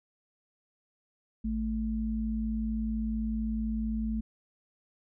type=tone pair together; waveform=sine; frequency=55.69 / 220 Hz; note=A1 / A3; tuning=+22 / 0 cents; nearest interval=2 octaves; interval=2378 cents; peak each=-33 / -30 dBFS; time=1.44-4.21 s; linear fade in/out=10 ms; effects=none